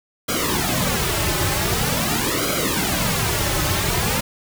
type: noise with flanger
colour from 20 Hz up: pink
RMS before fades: -21 dBFS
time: 0.28-4.21 s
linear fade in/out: 10 ms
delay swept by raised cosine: 1.1 to 4.3 ms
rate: 0.45 Hz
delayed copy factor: -0.9
effects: none